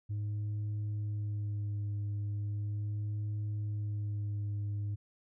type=tone with vibrato; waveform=sine; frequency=103.83 Hz; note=G#2; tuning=in tune; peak=-30 dBFS; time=0.09-4.96 s; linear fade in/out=20 ms; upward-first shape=sine; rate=0.38 Hz; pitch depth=19 cents each way; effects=tanh soft clip ceiling -32 dBFS

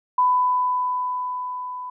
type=tone with level ramp; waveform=sine; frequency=999 Hz; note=B5; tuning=20 cents sharp; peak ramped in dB=-14 to -30 dBFS; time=0.18-1.9 s; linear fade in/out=5 ms; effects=none

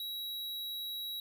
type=tone; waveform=square; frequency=3873 Hz; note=B7; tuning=35 cents flat; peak=-38 dBFS; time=0-1.2 s; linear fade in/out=2 ms; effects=none

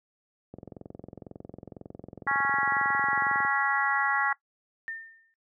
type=click train; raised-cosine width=2 ms; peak=-27 dBFS; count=65; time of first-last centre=0.54-3.449 s; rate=22 Hz
type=harmonic tone; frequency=277.3 Hz; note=C#4; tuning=1 cent sharp; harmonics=3 / 4 / 5 / 6 / 7; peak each=-30 / -30 / -30 / -30 / -30 dBFS; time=2.27-4.33 s; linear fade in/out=5 ms
type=tone with exponential decay; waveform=sine; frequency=1809 Hz; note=A6; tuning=48 cents sharp; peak=-31 dBFS; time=4.88-5.34 s; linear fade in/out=0 ms; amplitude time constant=100 ms
effects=noise-tail reverb RT60 0.1 s tail -20 dB re dry + high-pass 100 Hz 12 dB/octave

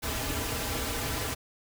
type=noise with comb filter; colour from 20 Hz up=pink; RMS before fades=-32 dBFS; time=0.02-1.35 s; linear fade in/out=20 ms; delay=5.5 ms; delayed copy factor=-0.8; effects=none

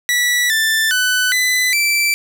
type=tone with pitch steps; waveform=sawtooth; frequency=1950 / 1771 / 1500 / 2004 / 2333 Hz; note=B6 / A6 / F#6 / B6 / D7; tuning=-23 / +11 / +23 / +25 / -12 cents; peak=-10 dBFS; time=0.09-2.14 s; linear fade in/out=0 ms; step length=410 ms; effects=none

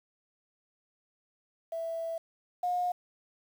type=tone pair in turn; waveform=sine; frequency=660 / 716.1 Hz; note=E5 / F5; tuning=+2 / +43 cents; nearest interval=minor second; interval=141 cents; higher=second; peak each=-32 / -27 dBFS; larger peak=second; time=1.72-2.18 / 2.63-2.92 s; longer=first; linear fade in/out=5 ms; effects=9-bit

